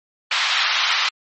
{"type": "band-pass noise", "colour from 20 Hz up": "white", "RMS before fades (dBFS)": -20, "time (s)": [0.31, 1.09], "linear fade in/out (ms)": 5, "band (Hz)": [910, 4200], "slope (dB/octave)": 24, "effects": ["MP3 32 kbps"]}